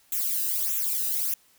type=noise with flanger; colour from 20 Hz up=violet; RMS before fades=-27 dBFS; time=0.12-1.34 s; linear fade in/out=2 ms; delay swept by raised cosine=0.2 to 0.92 ms; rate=1.6 Hz; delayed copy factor=-0.85; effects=white hiss -61 dBFS RMS until 1.58 s